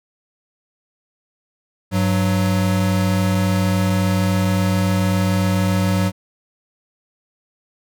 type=tone pair together; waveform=square; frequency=99 / 186.19 Hz; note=G2 / F#3; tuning=+18 / +11 cents; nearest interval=major seventh; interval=1093 cents; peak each=-19 dBFS; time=1.91-6.12 s; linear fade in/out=50 ms; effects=none